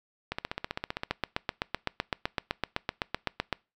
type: two click trains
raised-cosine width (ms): 0.3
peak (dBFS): -11 / -15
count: 20 / 12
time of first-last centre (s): 1.11-3.527 / 0.32-1.034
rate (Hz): 7.86 / 15.4
effects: noise-tail reverb RT60 0.3 s tail -25 dB re dry